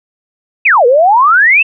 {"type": "exponential two-way sweep", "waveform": "sine", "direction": "down then up", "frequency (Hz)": [2732, 463.6, 2732], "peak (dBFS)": -4, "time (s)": [0.65, 1.63], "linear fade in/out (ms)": 10, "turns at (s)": 0.86, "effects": []}